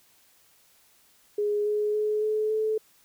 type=tone with pitch steps; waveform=sine; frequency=415.3 / 420.1 / 425 / 429.9 / 434.9 Hz; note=G#4 / G#4 / G#4 / A4 / A4; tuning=0 / +20 / +40 / -40 / -20 cents; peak=-23 dBFS; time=1.38-2.78 s; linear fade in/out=5 ms; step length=280 ms; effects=white hiss -61 dBFS RMS until 3.04 s